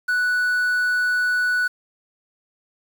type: tone with quantisation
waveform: triangle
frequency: 1480 Hz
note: F#6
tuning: in tune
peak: -16 dBFS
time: 0.08-1.68 s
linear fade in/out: 10 ms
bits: 7
effects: none